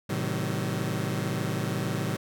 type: chord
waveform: sawtooth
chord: A diminished seventh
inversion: none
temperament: just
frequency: 110 / 132 / 158.4 / 190.08 Hz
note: A2 / C3 / Eb3 / Gb3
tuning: 0 / +16 / +31 / +47 cents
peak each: -29 dBFS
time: 0.09-2.17 s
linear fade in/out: 10 ms
effects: none